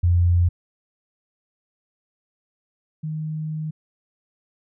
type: tone pair in turn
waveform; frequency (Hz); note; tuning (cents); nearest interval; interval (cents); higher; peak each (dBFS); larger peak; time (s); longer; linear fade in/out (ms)
sine; 87.31 / 155.57; F2 / D#3; 0 / 0; minor seventh; 1000; second; -14 / -25; first; 0.03-0.49 / 3.03-3.71; second; 10
effects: none